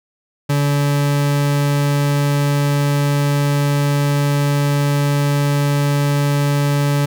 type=tone; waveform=40% pulse; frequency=143.5 Hz; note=D3; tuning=40 cents flat; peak=-13 dBFS; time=0.49-7.06 s; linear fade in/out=10 ms; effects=none